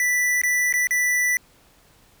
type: tone with dropouts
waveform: square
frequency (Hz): 1975.5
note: B6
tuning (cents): 0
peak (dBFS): -19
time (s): 0-1.37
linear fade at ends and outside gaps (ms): 1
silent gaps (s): 0.416-0.435 / 0.726-0.738 / 0.871-0.908
effects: pink hiss -56 dBFS RMS until 2.2 s